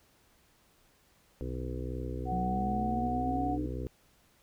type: harmonic tone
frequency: 62.7 Hz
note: B1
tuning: 27 cents sharp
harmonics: 1 / 2 / 4 / 5 / 6 / 7 / 8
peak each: -37 / -40 / -43 / -44 / -45 / -45 / -46 dBFS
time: 1.41-3.87 s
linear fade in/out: 0 ms
type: tone with pitch glide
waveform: sine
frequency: 743 to 734 Hz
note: F#5 to F#5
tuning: +7 to -14 cents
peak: -32 dBFS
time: 2.25-3.58 s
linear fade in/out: 50 ms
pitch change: -21 cents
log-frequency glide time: 2.68-3.09 s
type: exponential sweep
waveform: sine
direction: up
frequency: 178.3 to 305.5 Hz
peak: -32 dBFS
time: 2.32-3.66 s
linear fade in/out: 2 ms
effects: pink hiss -66 dBFS RMS until 4.42 s